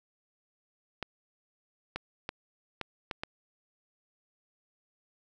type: clicks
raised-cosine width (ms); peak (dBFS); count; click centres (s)
0.3; -18; 6; 1.027 / 1.96 / 2.291 / 2.813 / 3.112 / 3.235
effects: none